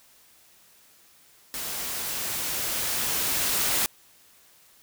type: noise with level ramp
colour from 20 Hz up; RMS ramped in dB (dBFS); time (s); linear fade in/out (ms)
white; -33 to -24; 1.54-3.86; 0
effects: white hiss -57 dBFS RMS until 4.82 s